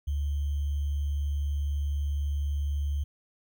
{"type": "tone with sample-and-hold", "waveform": "sine", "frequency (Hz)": 72, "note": "D2", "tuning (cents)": -34, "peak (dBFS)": -26, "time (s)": [0.07, 3.04], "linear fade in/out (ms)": 10, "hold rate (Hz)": 3150, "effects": []}